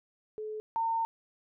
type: tone pair in turn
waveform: sine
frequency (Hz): 430 / 909.5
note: A4 / A#5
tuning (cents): -40 / -43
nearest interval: octave + minor second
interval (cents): 1297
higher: second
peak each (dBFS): -35 / -27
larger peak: second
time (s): 0.38-0.6 / 0.76-1.05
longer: second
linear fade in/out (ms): 0
effects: none